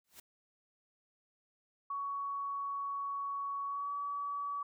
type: noise with exponential growth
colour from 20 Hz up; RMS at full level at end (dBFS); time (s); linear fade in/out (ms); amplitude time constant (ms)
white; -48; 0.04-0.2; 5; 33
type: tone with pitch glide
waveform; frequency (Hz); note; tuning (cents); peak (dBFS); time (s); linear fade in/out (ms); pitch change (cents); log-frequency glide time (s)
sine; 1120 to 1141.6; C#6 to D6; +18 to -49; -35; 1.9-4.63; 5; +33; 3.67-3.92
effects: none